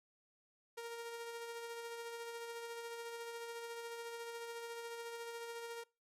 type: tone with tremolo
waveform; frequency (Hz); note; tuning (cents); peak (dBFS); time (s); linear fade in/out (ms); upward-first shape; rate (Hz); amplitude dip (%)
sawtooth; 466.2; A#4; 0; -39; 0.77-5.84; 10; sine; 14; 35
effects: noise-tail reverb RT60 0.3 s tail -25 dB re dry + resampled to 32000 Hz

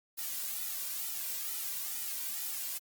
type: noise with flanger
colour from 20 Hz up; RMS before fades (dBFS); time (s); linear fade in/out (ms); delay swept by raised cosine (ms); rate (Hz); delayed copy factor
blue; -37; 0.17-2.79; 20; 1.8 to 2.36; 2.2; -0.7
effects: Opus 48 kbps

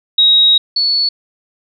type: tone pair in turn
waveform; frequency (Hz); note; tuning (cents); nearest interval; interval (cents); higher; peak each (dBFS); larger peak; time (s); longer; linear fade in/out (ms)
sine; 3800 / 4425; A#7 / C#8; +33 / -4; minor third; 263; second; -6 / -11; first; 0.18-0.58 / 0.76-1.09; first; 5
effects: none

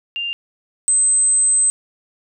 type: tone pair in turn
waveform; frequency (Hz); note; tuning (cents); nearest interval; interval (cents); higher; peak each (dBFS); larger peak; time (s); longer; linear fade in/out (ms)
sine; 2794 / 8200; F7 / C9; 0 / -36; octave + perfect fifth; 1864; second; -21 / -12; second; 0.16-0.33 / 0.88-1.7; second; 0
effects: none

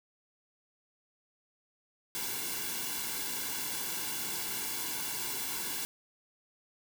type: noise with comb filter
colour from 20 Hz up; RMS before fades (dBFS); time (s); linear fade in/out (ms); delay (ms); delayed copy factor
white; -36; 2.15-5.85; 0; 1.6; -0.75
effects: none

